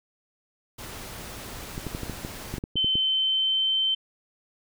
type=noise; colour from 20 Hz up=pink; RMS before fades=-39 dBFS; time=0.78-2.59 s; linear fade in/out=10 ms
type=clicks; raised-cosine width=3 ms; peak=-19 dBFS; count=12; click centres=1.779 / 1.867 / 1.949 / 2.033 / 2.097 / 2.249 / 2.54 / 2.582 / 2.639 / 2.757 / 2.845 / 2.955 s
type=tone with pitch glide; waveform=sine; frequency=3075 to 3095 Hz; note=G7 to G7; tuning=-34 to -23 cents; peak=-21 dBFS; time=2.76-3.95 s; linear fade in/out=10 ms; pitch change=+11 cents; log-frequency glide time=2.96-3.75 s
effects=none